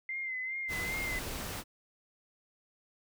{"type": "tone with vibrato", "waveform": "sine", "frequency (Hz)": 2074, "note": "C7", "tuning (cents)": -16, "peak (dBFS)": -34, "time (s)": [0.09, 1.19], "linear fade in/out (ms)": 2, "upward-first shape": "sine", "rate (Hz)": 2.5, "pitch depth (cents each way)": 47}
{"type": "noise", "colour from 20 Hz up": "pink", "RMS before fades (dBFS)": -39, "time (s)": [0.68, 1.64], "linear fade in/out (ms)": 50}
{"effects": []}